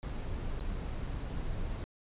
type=noise with dropouts; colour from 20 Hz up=brown; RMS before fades=-36 dBFS; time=0.03-1.84 s; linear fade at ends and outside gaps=0 ms; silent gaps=0.595-0.609 / 1.067-1.073 s; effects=resampled to 8000 Hz